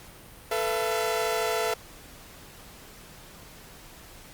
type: chord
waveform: sawtooth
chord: A suspended second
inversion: none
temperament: equal with one note detuned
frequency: 440 / 493.9 / 676.2 Hz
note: A4 / B4 / E5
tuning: 0 / 0 / +44 cents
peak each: -25 / -28 / -25 dBFS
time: 0.51-1.74 s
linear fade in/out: 5 ms
effects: pink hiss -48 dBFS RMS until 4.33 s + Opus 48 kbps